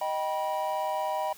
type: chord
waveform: triangle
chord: Eb augmented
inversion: none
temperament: just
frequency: 622.3 / 777.8 / 972.3 Hz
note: Eb5 / G5 / B5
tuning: 0 / -14 / -27 cents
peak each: -30 dBFS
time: 0.01-1.33 s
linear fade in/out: 5 ms
effects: white hiss -51 dBFS RMS until 1.37 s